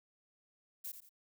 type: noise with echo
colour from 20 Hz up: violet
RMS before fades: -43 dBFS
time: 0.84-0.92 s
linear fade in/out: 10 ms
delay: 87 ms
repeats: 2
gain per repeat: -9 dB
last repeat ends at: 1.094 s
effects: none